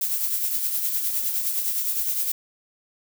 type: noise with tremolo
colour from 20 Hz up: violet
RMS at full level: -23 dBFS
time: 0.01-2.32 s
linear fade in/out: 5 ms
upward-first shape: triangle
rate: 9.7 Hz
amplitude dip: 50%
effects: none